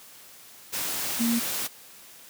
sine tone in noise, 233.1 Hz, A#3, in tune, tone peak -22 dBFS, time 1.19-1.4 s, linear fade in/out 20 ms, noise white, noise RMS -30 dBFS, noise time 0.72-1.68 s, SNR +5 dB, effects white hiss -49 dBFS RMS until 2.29 s + high-pass 100 Hz 12 dB/octave

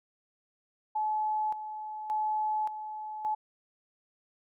sine tone with tremolo, 858 Hz, A5, 44 cents flat, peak -27 dBFS, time 0.95-3.35 s, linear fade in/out 10 ms, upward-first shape square, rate 0.87 Hz, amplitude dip 65%, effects none

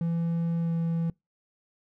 triangle tone with pitch glide, 167.7 to 166.35 Hz, E3 to E3, +30 to +16 cents, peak -23 dBFS, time 0.01-1.1 s, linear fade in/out 2 ms, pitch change -14 cents, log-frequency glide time 0.6-0.72 s, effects noise-tail reverb RT60 0.2 s tail -25 dB re dry

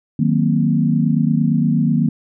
sine chord, C half-diminished seventh, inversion first, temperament equal, 155.56 / 185 / 233.1 / 261.6 Hz, Eb3 / Gb3 / Bb3 / C4, 0 / 0 / 0 / 0 cents, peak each -17 / -20 / -17 / -23 dBFS, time 0.19-2.09 s, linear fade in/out 5 ms, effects none

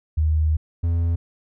sine / triangle tone pair in turn, 77.78 / 84.53 Hz, D#2 / E2, 0 / +44 cents, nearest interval minor second, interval 144 cents, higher second, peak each -16 dBFS, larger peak neither, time 0.17-0.57 / 0.83-1.16 s, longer first, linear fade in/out 10 ms, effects none

